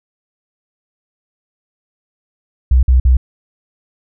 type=tone bursts; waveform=sine; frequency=63.4 Hz; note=B1; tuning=46 cents sharp; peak=-6 dBFS; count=3; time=2.71-3.17 s; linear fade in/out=5 ms; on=120 ms; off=50 ms; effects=none